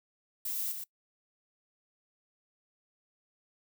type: noise with echo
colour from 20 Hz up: violet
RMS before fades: -35 dBFS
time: 0.45-0.72 s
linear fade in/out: 5 ms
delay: 120 ms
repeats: 1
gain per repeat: -5 dB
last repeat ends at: 0.84 s
effects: noise-tail reverb RT60 0.1 s tail -23 dB re dry